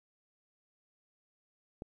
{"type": "click", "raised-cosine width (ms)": 2, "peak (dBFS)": -28, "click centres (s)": 1.821, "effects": ["11-bit"]}